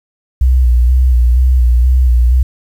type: tone with vibrato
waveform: sine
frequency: 62 Hz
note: B1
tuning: 7 cents sharp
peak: -5 dBFS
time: 0.41-2.43 s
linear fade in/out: 5 ms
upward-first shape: square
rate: 2.1 Hz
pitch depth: 48 cents each way
effects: tanh soft clip ceiling -1 dBFS + 7-bit